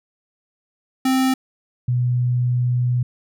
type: tone pair in turn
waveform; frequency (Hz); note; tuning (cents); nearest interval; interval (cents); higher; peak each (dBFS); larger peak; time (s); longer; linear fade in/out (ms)
square / sine; 261.6 / 123.46; C4 / B2; 0 / 0; octave + minor second; 1300; first; -16 / -16; neither; 1.05-1.34 / 1.88-3.03; second; 5
effects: none